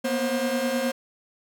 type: tone cluster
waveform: 45% pulse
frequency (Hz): 237.1 / 246.8 / 532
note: A#3 / B3 / C5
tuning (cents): +30 / -1 / +29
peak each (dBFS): -29 / -30 / -26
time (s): 0.04-0.92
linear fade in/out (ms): 10
effects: none